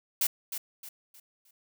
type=noise with echo; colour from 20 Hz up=blue; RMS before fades=-26 dBFS; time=0.21-0.27 s; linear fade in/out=5 ms; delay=310 ms; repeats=4; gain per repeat=-9 dB; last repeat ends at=1.51 s; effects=none